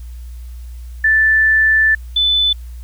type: tone pair in turn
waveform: sine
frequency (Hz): 1760 / 3503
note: A6 / A7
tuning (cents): 0 / -8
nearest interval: octave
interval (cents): 1192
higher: second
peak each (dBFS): -9 / -11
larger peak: first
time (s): 1.04-1.95 / 2.16-2.53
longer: first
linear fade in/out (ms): 5
effects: added 60 Hz sine -28 dBFS peak until 2.83 s + white hiss -51 dBFS RMS until 2.83 s